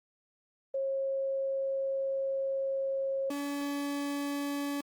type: tone pair in turn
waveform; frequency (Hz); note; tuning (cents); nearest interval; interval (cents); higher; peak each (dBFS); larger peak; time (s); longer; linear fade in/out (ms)
sine / 40% pulse; 541 / 284.7; C#5 / C#4; -42 / +46; major seventh; 1112; first; -29 / -31; first; 0.74-3.3 / 3.3-4.81; first; 5
effects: Opus 24 kbps